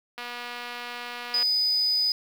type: click train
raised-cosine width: 0.3 ms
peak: -20 dBFS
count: 303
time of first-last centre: 0.18-1.428 s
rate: 242 Hz
type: tone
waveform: sine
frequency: 4978 Hz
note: D#8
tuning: in tune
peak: -21 dBFS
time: 1.34-2.12 s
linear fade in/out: 2 ms
effects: high-pass 400 Hz 12 dB/octave + 7-bit